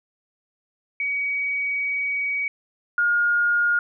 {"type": "tone pair in turn", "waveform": "sine", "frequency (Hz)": [2261, 1424.3], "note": ["C#7", "F6"], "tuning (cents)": [34, 34], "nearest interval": "minor sixth", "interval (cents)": 800, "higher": "first", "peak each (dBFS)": [-22, -17], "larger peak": "second", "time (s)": [[1, 2.48], [2.98, 3.79]], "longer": "first", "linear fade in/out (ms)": 2, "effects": []}